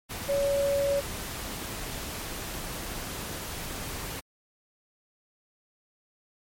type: tone in noise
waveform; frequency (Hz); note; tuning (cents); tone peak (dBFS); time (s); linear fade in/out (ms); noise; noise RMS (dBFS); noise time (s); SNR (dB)
sine; 562; C#5; +24; -23; 0.28-1.01; 20; pink; -36; 0.09-4.21; +10
effects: MP3 64 kbps